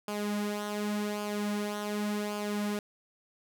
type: tone with flanger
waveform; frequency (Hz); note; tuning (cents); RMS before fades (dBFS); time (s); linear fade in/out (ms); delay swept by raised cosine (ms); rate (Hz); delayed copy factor
sawtooth; 207.7; G#3; 0; -33; 0.08-2.79; 2; 0.51 to 4.41; 0.88; -0.6
effects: none